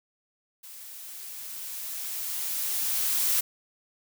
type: noise with level ramp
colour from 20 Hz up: blue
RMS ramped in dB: -45 to -24 dBFS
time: 0.63-3.41 s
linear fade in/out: 10 ms
effects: none